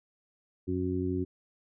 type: harmonic tone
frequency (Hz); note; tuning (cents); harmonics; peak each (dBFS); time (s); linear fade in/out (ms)
91.5; F#2; -19; 1 / 2 / 3 / 4; -34 / -37 / -32 / -33; 0.67-1.25; 20
effects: none